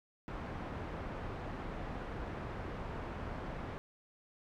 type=low-pass noise; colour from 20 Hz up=pink; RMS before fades=-42 dBFS; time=0.28-3.78 s; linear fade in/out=0 ms; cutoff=1500 Hz; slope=12 dB/octave; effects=none